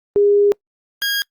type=tone pair in turn; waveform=sine / 20% pulse; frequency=407.7 / 1630.8 Hz; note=G#4 / G#6; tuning=-32 / -32 cents; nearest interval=2 octaves; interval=2400 cents; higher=second; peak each=-10 / -13 dBFS; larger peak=first; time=0.16-0.52 / 1.02-1.22 s; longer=first; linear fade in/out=0 ms; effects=noise-tail reverb RT60 0.1 s tail -25 dB re dry + Opus 32 kbps